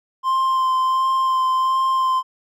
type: tone with vibrato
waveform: triangle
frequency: 1046 Hz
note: C6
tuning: 1 cent flat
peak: -14 dBFS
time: 0.23-2.23 s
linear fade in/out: 50 ms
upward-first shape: sine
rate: 1.4 Hz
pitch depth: 13 cents each way
effects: none